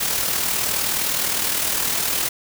white noise with amplitude modulation, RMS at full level -20 dBFS, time 0-2.29 s, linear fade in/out 10 ms, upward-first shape sine, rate 39.5 Hz, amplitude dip 45%, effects none

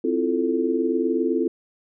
sine chord, F major seventh, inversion second, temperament equal, 261.6 / 329.6 / 349.2 / 440 Hz, C4 / E4 / F4 / A4, 0 / 0 / 0 / 0 cents, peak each -25 dBFS, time 0.04-1.48 s, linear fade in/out 5 ms, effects none

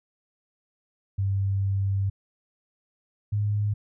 sine tone pair in turn, 98 / 103.83 Hz, G2 / G#2, 0 / 0 cents, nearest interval minor second, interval 100 cents, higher second, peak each -22 dBFS, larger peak neither, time 1.18-2.1 / 3.32-3.74 s, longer first, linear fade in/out 10 ms, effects none

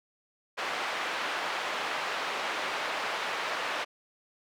pink band-pass noise, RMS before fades -33 dBFS, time 0.57-3.85 s, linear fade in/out 20 ms, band 720 to 2900 Hz, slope 12 dB/octave, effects none

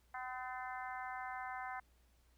harmonic tone with a mistuned harmonic, 254 Hz, B3, 49 cents sharp, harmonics 3 / 4 / 5 / 6 / 7 / 8, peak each -45 / -48 / -51 / -50 / -52 / -53 dBFS, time 0.14-1.8 s, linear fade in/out 5 ms, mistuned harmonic 8, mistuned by +35 cents, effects added 60 Hz sine -68 dBFS peak until 2.37 s + pink hiss -75 dBFS RMS until 2.37 s

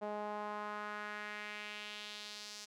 sawtooth tone with band-pass filter sweep, 209.1 Hz, G#3, 12 cents sharp, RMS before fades -44 dBFS, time 0.01-2.66 s, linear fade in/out 20 ms, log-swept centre 670 to 5600 Hz, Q 2, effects none

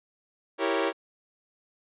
sawtooth chord, E diminished seventh, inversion none, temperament equal, 329.6 / 392 / 466.2 / 554.4 Hz, E4 / G4 / Bb4 / Db5, 0 / 0 / 0 / 0 cents, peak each -26 dBFS, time 0.58-0.93 s, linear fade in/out 50 ms, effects resampled to 8000 Hz

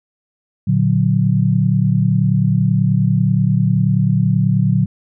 sine chord, Bb augmented, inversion none, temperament equal, 116.54 / 146.83 / 185 Hz, Bb2 / D3 / F#3, 0 / 0 / 0 cents, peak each -16 dBFS, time 0.67-4.86 s, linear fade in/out 10 ms, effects none

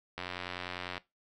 click train, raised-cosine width 0.3 ms, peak -21 dBFS, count 73, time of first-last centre 0.18-0.979 s, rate 90.1 Hz, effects noise-tail reverb RT60 0.2 s tail -19 dB re dry

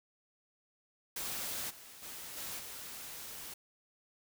white noise with level steps, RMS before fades -39 / -53 / -46 / -42 / -46 dBFS, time 1.16-3.54 s, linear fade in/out 5 ms, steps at 1.69 / 2.02 / 2.36 / 2.58 s, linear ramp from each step 20 ms, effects none

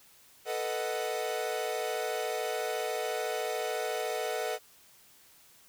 45% pulse chord, B dominant seventh, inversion third, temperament equal, 440 / 493.9 / 622.3 / 740 Hz, A4 / B4 / D#5 / F#5, 0 / 0 / 0 / 0 cents, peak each -36 / -37 / -37 / -37 dBFS, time 0.45-4.59 s, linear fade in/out 50 ms, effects white hiss -59 dBFS RMS until 5.68 s

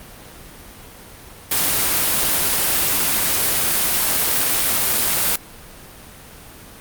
white noise, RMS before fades -18 dBFS, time 1.51-5.36 s, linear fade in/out 5 ms, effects pink hiss -40 dBFS RMS until 6.8 s + Opus 32 kbps

